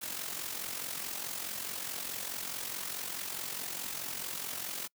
white noise with amplitude modulation, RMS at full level -36 dBFS, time 0.01-4.88 s, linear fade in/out 20 ms, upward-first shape sine, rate 44.7 Hz, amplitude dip 60%, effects noise-tail reverb RT60 0.1 s tail -26 dB re dry + high-pass 100 Hz 12 dB/octave

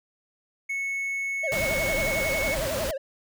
triangle tone, 2203 Hz, C#7, 11 cents flat, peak -25 dBFS, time 0.69-2.55 s, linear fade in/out 10 ms
triangle tone with vibrato, 587.3 Hz, D5, in tune, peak -26 dBFS, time 1.43-2.98 s, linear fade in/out 10 ms, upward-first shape sine, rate 11 Hz, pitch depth 200 cents each way
pink noise, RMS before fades -31 dBFS, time 1.52-2.91 s, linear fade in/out 0 ms
effects none

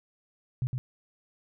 sine tone with echo, 126.5 Hz, B2, 42 cents sharp, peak -25 dBFS, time 0.62-0.67 s, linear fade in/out 0 ms, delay 110 ms, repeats 1, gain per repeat -3 dB, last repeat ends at 0.78 s, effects none

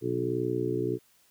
harmonic tone with a mistuned harmonic, 61.4 Hz, B1, 9 cents flat, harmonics 2 / 3 / 4 / 5 / 6 / 7, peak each -34 / -40 / -40 / -33 / -31 / -32 dBFS, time 0.01-0.99 s, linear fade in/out 50 ms, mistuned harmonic 2, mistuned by +27 cents, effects white hiss -64 dBFS RMS until 1.3 s

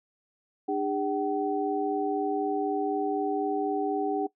sine tone cluster, 300.3 / 404.3 / 760 Hz, D4 / G#4 / F#5, +39 / -46 / +46 cents, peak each -30 dBFS, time 0.68-4.27 s, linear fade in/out 10 ms, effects noise-tail reverb RT60 0.1 s tail -19 dB re dry

